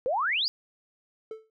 sine exponential sweep, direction up, 474.2 to 5090 Hz, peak -24 dBFS, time 0.06-0.48 s, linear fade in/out 0 ms
triangle tone with exponential decay, 440 Hz, A4, in tune, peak -30 dBFS, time 1.31-1.5 s, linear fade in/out 2 ms, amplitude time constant 40 ms
effects none

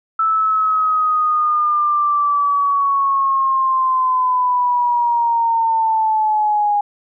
sine linear sweep, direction down, 1318.5 to 820 Hz, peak -13 dBFS, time 0.19-6.81 s, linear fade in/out 5 ms, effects none

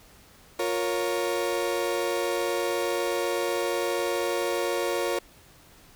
35% pulse chord, Bb minor, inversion second, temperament equal with one note detuned, 353.9 / 466.2 / 554.4 Hz, F4 / Bb4 / Db5, +23 / 0 / 0 cents, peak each -28 dBFS, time 0.59-5.19 s, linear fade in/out 5 ms, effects pink hiss -54 dBFS RMS until 5.95 s

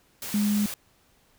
sine tone in noise, 207.3 Hz, G#3, 3 cents flat, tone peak -21 dBFS, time 0.34-0.66 s, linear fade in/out 2 ms, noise white, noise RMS -35 dBFS, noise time 0.22-0.74 s, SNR +11 dB, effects pink hiss -63 dBFS RMS until 1.38 s

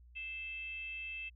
sine tone with frequency modulation, 2637 Hz, E7, in tune, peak -40 dBFS, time 0.15-1.3 s, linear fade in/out 20 ms, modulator 555 Hz, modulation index 0.41, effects added 60 Hz sine -56 dBFS peak until 1.35 s

